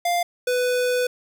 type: tone pair in turn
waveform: square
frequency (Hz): 698.5 / 496.9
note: F5 / B4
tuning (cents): 0 / +11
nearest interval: tritone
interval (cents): 589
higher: first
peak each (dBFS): -20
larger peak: neither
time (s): 0.05-0.23 / 0.47-1.07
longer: second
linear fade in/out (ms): 5
effects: none